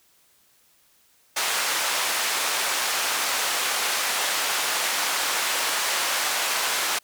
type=band-pass noise; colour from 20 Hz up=pink; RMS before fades=-25 dBFS; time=1.36-6.99 s; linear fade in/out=10 ms; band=890 to 12000 Hz; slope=12 dB/octave; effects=white hiss -61 dBFS RMS until 7.03 s